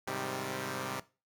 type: chord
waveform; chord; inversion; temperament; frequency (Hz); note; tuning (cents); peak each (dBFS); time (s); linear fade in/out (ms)
5% pulse; Ab major seventh; none; equal; 103.83 / 130.81 / 155.56 / 196; Ab2 / C3 / Eb3 / G3; 0 / 0 / 0 / 0; -33 / -27 / -33 / -29; 0.07-1; 5
effects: noise-tail reverb RT60 0.3 s tail -18 dB re dry